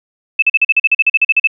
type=tone bursts; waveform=sine; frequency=2618 Hz; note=E7; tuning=13 cents flat; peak=-6 dBFS; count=15; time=0.39-1.473 s; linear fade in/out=5 ms; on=33 ms; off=42 ms; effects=none